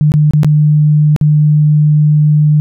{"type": "tone with dropouts", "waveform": "sine", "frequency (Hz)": 150.6, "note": "D3", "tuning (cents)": 44, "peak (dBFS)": -5, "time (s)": [0.01, 2.6], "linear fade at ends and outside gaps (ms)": 0, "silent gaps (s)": [[0.119, 0.139], [0.309, 0.335], [0.433, 0.446], [1.163, 1.212]], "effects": []}